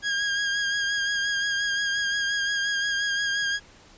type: tone with vibrato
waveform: sawtooth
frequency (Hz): 1630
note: G#6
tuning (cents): -33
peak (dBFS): -20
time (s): 0.02-3.6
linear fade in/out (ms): 50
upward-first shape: sine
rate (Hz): 5.7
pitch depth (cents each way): 28
effects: pink hiss -52 dBFS RMS until 3.97 s + resampled to 16000 Hz